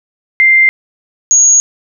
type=tone pair in turn; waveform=sine; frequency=2093 / 6645 Hz; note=C7 / G#8; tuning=0 / 0 cents; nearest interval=octave + minor sixth; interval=2000 cents; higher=second; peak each=-4 / -4 dBFS; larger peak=neither; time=0.4-0.69 / 1.31-1.6 s; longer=neither; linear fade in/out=0 ms; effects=none